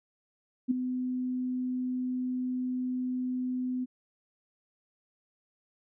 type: tone with ADSR envelope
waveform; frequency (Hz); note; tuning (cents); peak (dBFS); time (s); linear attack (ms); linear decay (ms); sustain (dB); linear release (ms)
sine; 252.9; B3; +41; -20; 0.68-3.86; 29; 9; -9; 28
effects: none